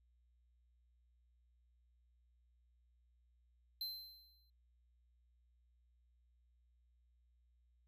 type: tone with exponential decay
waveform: square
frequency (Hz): 4100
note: C8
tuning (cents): -36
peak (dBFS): -39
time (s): 3.81-4.5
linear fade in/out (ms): 2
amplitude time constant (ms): 150
effects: added 60 Hz sine -70 dBFS peak until 7.87 s